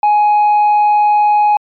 sine tone with tanh clipping, 836 Hz, G#5, 11 cents sharp, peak -8 dBFS, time 0.03-1.57 s, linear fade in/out 2 ms, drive 2 dB, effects MP3 96 kbps

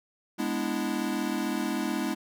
square chord, E dominant seventh, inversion first, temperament equal, 207.7 / 246.9 / 293.7 / 329.6 Hz, G#3 / B3 / D4 / E4, 0 / 0 / 0 / 0 cents, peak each -34 dBFS, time 0.38-2.15 s, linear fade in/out 20 ms, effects none

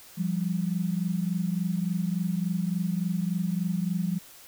sine tone pair together, 172.52 / 196 Hz, F3 / G3, -21 / 0 cents, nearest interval major second, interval 221 cents, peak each -27 / -29 dBFS, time 0.17-4.19 s, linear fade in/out 20 ms, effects white hiss -50 dBFS RMS until 4.47 s

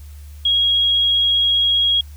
sine tone, 3295 Hz, G#7, 14 cents flat, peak -13 dBFS, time 0.45-2.01 s, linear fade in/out 5 ms, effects added 73 Hz sine -34 dBFS peak until 2.16 s + white hiss -51 dBFS RMS until 2.16 s

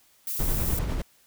violet noise, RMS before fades -31 dBFS, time 0.27-0.79 s, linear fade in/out 2 ms
brown noise with tremolo, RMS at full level -25 dBFS, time 0.39-1.02 s, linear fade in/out 5 ms, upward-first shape sine, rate 10 Hz, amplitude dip 40%
effects white hiss -61 dBFS RMS until 1.26 s

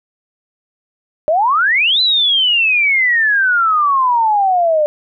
sine exponential two-way sweep, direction up then down, 589 to 4061 to 589 Hz, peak -10 dBFS, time 1.28-4.86 s, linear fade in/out 0 ms, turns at 2.01 s, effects none

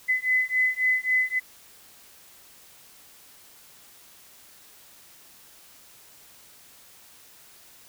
sine beating tone pair, 2017 / 2020.7 Hz, B6 / B6, +36 / +39 cents, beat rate 3.7 Hz, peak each -24 / -24 dBFS, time 0.08-1.4 s, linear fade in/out 20 ms, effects white hiss -52 dBFS RMS until 7.88 s

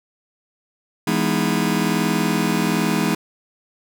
sawtooth chord, E major seventh, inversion none, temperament just, 164.81 / 206 / 247.2 / 309 Hz, E3 / G#3 / B3 / D#4, 0 / -14 / +2 / -12 cents, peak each -19 / -17 / -20 / -20 dBFS, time 1.07-3.15 s, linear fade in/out 5 ms, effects none

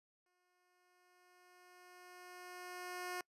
10% pulse tone with exponential growth, 360 Hz, F#4, 47 cents flat, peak -32 dBFS, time 0.26-3.21 s, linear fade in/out 2 ms, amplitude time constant 640 ms, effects noise-tail reverb RT60 0.1 s tail -26 dB re dry + resampled to 32000 Hz

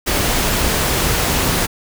pink noise, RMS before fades -17 dBFS, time 0.06-1.67 s, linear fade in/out 20 ms, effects none

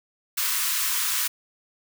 white high-pass noise, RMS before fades -25 dBFS, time 0.37-1.28 s, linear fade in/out 10 ms, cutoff 960 Hz, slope 96 dB/octave, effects none

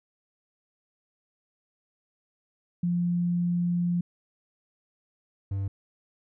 sine / triangle tone pair in turn, 174.61 / 98 Hz, F3 / G2, 0 / 0 cents, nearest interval minor seventh, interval 1000 cents, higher first, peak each -23 / -25 dBFS, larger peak first, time 2.83-4.01 / 5.51-5.68 s, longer first, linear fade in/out 5 ms, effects none

